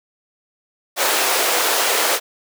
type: high-pass noise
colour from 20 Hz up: pink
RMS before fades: -18 dBFS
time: 0.96-2.2 s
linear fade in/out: 50 ms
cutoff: 430 Hz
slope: 24 dB/octave
effects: none